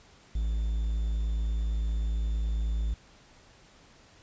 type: tone with quantisation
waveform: triangle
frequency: 54.6 Hz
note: A1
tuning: 13 cents flat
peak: -24 dBFS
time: 0.35-2.94 s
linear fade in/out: 5 ms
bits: 9
effects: pink hiss -57 dBFS RMS until 4.22 s + resampled to 16000 Hz